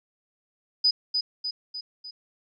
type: tone with echo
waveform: sine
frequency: 4978 Hz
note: D#8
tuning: in tune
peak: -17 dBFS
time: 0.84-0.91 s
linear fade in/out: 10 ms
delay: 300 ms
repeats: 4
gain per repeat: -5 dB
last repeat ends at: 2.11 s
effects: none